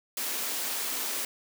white high-pass noise, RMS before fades -32 dBFS, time 0.17-1.25 s, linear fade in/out 2 ms, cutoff 210 Hz, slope 96 dB/octave, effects none

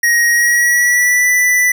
square tone with pitch glide, 1885 to 1981 Hz, A#6 to B6, +19 to +5 cents, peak -10 dBFS, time 0.03-1.72 s, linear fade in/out 5 ms, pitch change +86 cents, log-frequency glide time 0.29-1.29 s, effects none

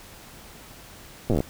slowing click train, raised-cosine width 2 ms, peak -10 dBFS, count 10, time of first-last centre 1.3-1.404 s, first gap 8 ms, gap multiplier 1.09, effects pink hiss -46 dBFS RMS until 1.49 s

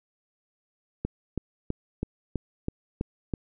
click train, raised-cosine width 3 ms, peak -15 dBFS, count 8, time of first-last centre 1.05-3.338 s, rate 3.06 Hz, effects none

